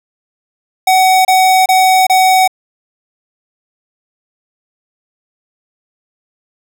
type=tone bursts; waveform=square; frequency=751 Hz; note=F#5; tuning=26 cents sharp; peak=-7 dBFS; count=4; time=0.87-2.477 s; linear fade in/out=5 ms; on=380 ms; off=29 ms; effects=none